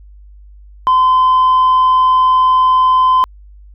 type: tone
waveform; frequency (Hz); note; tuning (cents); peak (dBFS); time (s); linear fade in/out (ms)
sine; 1026; C6; -34; -5; 0.87-3.24; 0
effects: tanh soft clip ceiling -6 dBFS + added 50 Hz sine -36 dBFS peak until 3.74 s